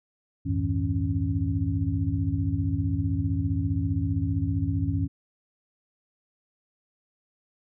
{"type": "tone cluster", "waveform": "sine", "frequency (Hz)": [70.9, 90.5, 105.8, 160.2, 275.5], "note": ["C#2", "F#2", "G#2", "E3", "C#4"], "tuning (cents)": [40, -38, 33, -49, -11], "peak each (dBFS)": [-35, -27, -29, -32, -30], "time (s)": [0.45, 5.08], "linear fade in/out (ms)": 20, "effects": []}